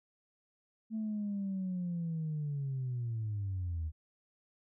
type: linear sweep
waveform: sine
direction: down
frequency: 222.9 to 76.2 Hz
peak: -32 dBFS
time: 0.9-3.92 s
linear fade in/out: 50 ms
effects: tanh soft clip ceiling -30 dBFS